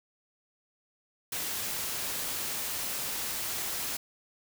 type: noise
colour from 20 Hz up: white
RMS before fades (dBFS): -34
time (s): 1.32-3.97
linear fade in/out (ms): 5
effects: none